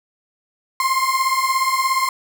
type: beating tone pair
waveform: 35% pulse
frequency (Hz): 1046.5 / 1063.5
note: C6 / C6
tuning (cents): 0 / +28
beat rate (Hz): 17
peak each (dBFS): -18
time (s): 0.8-2.09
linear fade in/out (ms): 2
effects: none